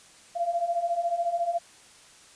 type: beating tone pair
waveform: sine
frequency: 677 / 691 Hz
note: E5 / F5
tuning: +46 / -19 cents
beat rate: 14 Hz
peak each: -30 / -26 dBFS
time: 0.35-1.59 s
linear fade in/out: 20 ms
effects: white hiss -53 dBFS RMS until 2.35 s + resampled to 22050 Hz